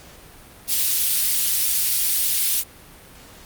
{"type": "high-pass noise", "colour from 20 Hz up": "white", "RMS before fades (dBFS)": -20, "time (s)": [0.67, 2.64], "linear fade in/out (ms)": 50, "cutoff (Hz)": 3400, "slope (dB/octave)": 12, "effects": ["pink hiss -45 dBFS RMS until 3.45 s", "Opus 48 kbps"]}